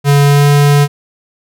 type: tone with pitch glide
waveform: square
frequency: 142.5 to 144.16 Hz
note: C#3 to D3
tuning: +48 to -32 cents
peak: -6 dBFS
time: 0.04-0.88 s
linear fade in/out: 50 ms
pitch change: +20 cents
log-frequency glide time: 0.24-0.48 s
effects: none